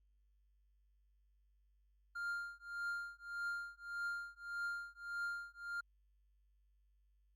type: tone with tremolo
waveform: triangle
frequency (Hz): 1400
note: F6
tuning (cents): +4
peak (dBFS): -35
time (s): 2.15-5.81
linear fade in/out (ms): 10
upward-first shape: triangle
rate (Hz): 1.7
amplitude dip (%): 100
effects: added 50 Hz sine -70 dBFS peak until 7.35 s + Opus 48 kbps